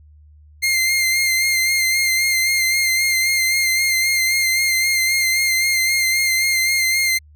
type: tone with vibrato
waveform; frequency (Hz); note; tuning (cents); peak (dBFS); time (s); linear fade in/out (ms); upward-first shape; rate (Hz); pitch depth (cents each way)
sawtooth; 2103; C7; +8; -12; 0.62-7.19; 20; sine; 3.8; 28
effects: added 75 Hz sine -44 dBFS peak until 7.35 s